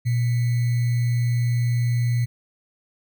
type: tone with sample-and-hold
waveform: sine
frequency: 120 Hz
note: B2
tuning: 49 cents flat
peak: -18 dBFS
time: 0.05-2.26 s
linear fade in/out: 20 ms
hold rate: 2100 Hz
effects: none